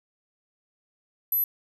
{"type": "tone", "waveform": "sine", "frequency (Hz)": 12000, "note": "F#9", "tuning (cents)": 23, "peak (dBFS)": -19, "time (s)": [1.32, 1.44], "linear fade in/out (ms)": 2, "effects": ["tanh soft clip ceiling -20 dBFS"]}